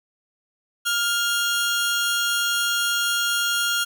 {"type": "tone pair together", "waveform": "sawtooth", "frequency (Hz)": [1405, 3277], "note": ["F6", "G#7"], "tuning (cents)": [10, -24], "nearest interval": "octave + minor third", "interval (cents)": 1466, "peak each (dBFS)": [-18, -23], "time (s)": [0.85, 3.85], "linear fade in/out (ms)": 20, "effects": []}